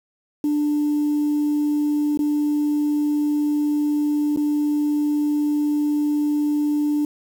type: tone with dropouts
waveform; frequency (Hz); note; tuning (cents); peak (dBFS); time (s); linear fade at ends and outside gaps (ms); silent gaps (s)
sine; 296; D4; +14; -16; 0.44-7.05; 2; 2.174-2.191 / 4.362-4.372
effects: tanh soft clip ceiling -15 dBFS + 7-bit